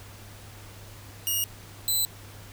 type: tone pair in turn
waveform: 5% pulse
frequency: 2867 / 4010 Hz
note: F7 / B7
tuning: +45 / +26 cents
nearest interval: tritone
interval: 581 cents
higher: second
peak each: -16 dBFS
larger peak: neither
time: 1.27-1.44 / 1.88-2.05 s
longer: neither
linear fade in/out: 0 ms
effects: added 101 Hz sine -46 dBFS peak until 2.52 s + pink hiss -48 dBFS RMS until 2.52 s